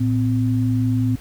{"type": "tone pair together", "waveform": "sine", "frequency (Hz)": [113.2, 256.3], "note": ["A2", "C4"], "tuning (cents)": [50, -36], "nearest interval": "octave + major second", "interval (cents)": 1414, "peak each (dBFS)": [-18, -20], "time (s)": [0, 1.16], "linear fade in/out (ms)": 10, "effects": ["added 60 Hz sine -41 dBFS peak until 1.2 s", "pink hiss -46 dBFS RMS until 1.2 s"]}